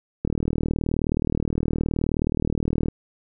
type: click train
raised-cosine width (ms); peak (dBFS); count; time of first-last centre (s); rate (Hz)
3; -10; 104; 0.25-2.884; 39.1
effects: none